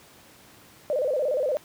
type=tone with vibrato; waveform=sine; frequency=554.4 Hz; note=C#5; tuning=in tune; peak=-22 dBFS; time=0.9-1.57 s; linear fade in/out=0 ms; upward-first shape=square; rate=17 Hz; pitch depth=140 cents each way; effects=pink hiss -52 dBFS RMS until 1.64 s + high-pass 100 Hz 12 dB/octave